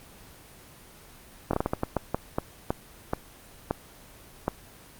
slowing click train, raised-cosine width 1 ms, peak -10 dBFS, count 14, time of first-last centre 1.51-4.481 s, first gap 23 ms, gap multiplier 1.34, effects pink hiss -50 dBFS RMS until 4.99 s + Opus 24 kbps

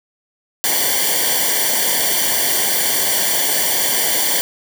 white noise with comb filter, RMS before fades -17 dBFS, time 0.64-4.41 s, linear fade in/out 0 ms, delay 0.77 ms, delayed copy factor -1, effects none

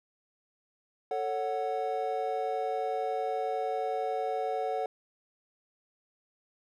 triangle chord, F# minor, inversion first, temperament just, 444 / 555 / 740 Hz, A4 / C#5 / F#5, +16 / +2 / 0 cents, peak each -32 / -34 / -30 dBFS, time 1.11-4.86 s, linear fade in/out 2 ms, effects none

